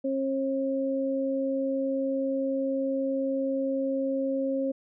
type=tone pair together; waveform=sine; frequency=269.6 / 539.2 Hz; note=C#4 / C#5; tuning=-48 / -48 cents; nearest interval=octave; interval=1200 cents; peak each=-28 dBFS; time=0.04-4.72 s; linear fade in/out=10 ms; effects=none